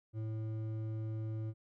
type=tone with hard clipping; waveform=triangle; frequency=110 Hz; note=A2; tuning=in tune; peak=-38 dBFS; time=0.13-1.54 s; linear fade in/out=50 ms; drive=12 dB; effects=none